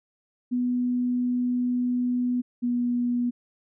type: tone pair in turn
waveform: sine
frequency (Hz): 246.9 / 242.9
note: B3 / B3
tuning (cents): 0 / -29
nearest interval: unison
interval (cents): 29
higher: first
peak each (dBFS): -22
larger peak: neither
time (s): 0.51-2.42 / 2.62-3.31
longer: first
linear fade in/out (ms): 20
effects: none